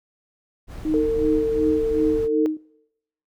brown noise, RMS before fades -33 dBFS, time 0.67-2.29 s, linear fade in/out 50 ms
sine tone with tremolo, 311.1 Hz, D#4, in tune, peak -18 dBFS, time 0.85-2.57 s, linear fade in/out 2 ms, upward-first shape sine, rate 2.7 Hz, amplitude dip 95%
sine tone with pitch glide, 452.5 to 449.9 Hz, A4 to A4, +48 to +39 cents, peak -19 dBFS, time 0.94-2.46 s, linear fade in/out 0 ms, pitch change -9 cents, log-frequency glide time 1.2-1.43 s
effects noise-tail reverb RT60 0.9 s tail -26 dB re dry

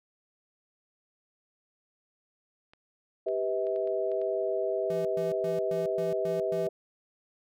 clicks, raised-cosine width 0.3 ms, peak -38 dBFS, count 7, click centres 2.735 / 3.285 / 3.669 / 3.761 / 3.874 / 4.117 / 4.216 s
sine chord, E minor, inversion first, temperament equal with one note detuned, 392 / 493.9 / 643.1 Hz, G4 / B4 / E5, 0 / 0 / -43 cents, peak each -31 / -33 / -30 dBFS, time 3.26-6.69 s, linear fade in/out 10 ms
square tone bursts, 168.9 Hz, E3, 42 cents sharp, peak -38 dBFS, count 7, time 4.9-6.67 s, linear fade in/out 2 ms, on 150 ms, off 120 ms
effects none

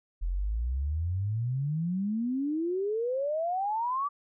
sine exponential sweep, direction up, 41.07 to 1174.7 Hz, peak -27 dBFS, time 0.21-4.09 s, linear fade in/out 20 ms, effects none

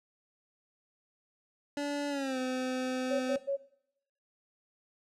25% pulse tone with pitch glide, 288 to 256.6 Hz, D4 to C4, -34 to -34 cents, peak -28 dBFS, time 1.77-3.36 s, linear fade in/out 2 ms, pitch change -200 cents, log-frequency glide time 2.09-2.38 s
sine tone bursts, 554.4 Hz, C#5, in tune, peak -28 dBFS, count 3, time 3.1-3.57 s, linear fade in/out 20 ms, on 100 ms, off 85 ms
effects noise-tail reverb RT60 0.7 s tail -17 dB re dry + low-pass 8000 Hz 12 dB/octave

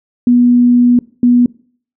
sine tone bursts at uneven times, 243.6 Hz, B3, 24 cents flat, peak -5 dBFS, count 2, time 0.27-0.99 / 1.23-1.46 s, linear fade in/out 2 ms, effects noise-tail reverb RT60 0.5 s tail -23 dB re dry

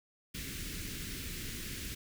pink band-stop noise, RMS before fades -41 dBFS, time 0.34-1.95 s, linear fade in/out 10 ms, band 360 to 1700 Hz, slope 24 dB/octave, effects none

